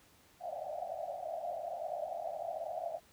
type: band-pass noise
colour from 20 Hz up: pink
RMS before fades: -40 dBFS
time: 0.4-3 s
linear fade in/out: 50 ms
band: 600 to 750 Hz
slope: 96 dB/octave
effects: pink hiss -64 dBFS RMS until 3.12 s + high-pass 60 Hz 12 dB/octave